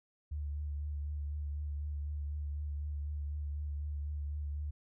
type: tone with vibrato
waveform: sine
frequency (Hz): 73.42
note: D2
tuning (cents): 0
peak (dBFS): -35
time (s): 0.31-4.71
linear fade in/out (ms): 10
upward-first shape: triangle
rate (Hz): 4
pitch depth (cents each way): 33
effects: none